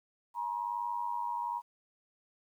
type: tone with amplitude modulation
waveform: sine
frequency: 954 Hz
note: A#5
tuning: 40 cents sharp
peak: -29 dBFS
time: 0.34-1.62 s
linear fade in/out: 50 ms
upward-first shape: sine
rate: 101 Hz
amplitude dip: 75%
effects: 11-bit